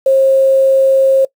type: tone with quantisation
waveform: sine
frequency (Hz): 536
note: C5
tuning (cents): +42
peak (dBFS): -6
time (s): 0.06-1.25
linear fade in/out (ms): 5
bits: 6
effects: noise-tail reverb RT60 0.1 s tail -22 dB re dry